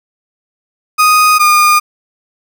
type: tone pair in turn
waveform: 35% pulse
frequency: 1244 / 1216.3 Hz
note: D#6 / D#6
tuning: -1 / -40 cents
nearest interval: unison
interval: 39 cents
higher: first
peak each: -4 dBFS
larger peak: neither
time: 0.98-1.39 / 1.39-1.8 s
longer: neither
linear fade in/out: 20 ms
effects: none